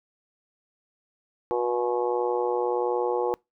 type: harmonic tone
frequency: 121.3 Hz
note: B2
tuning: 31 cents flat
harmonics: 3 / 4 / 5 / 6 / 7 / 8 / 9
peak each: -28 / -26 / -39 / -37 / -30 / -41 / -38 dBFS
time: 1.51-3.34 s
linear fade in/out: 0 ms
effects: noise-tail reverb RT60 0.2 s tail -26 dB re dry